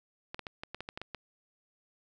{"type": "clicks", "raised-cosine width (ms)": 0.3, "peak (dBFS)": -23, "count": 10, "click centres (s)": [0.345, 0.393, 0.468, 0.635, 0.746, 0.806, 0.889, 0.975, 1.016, 1.147], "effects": []}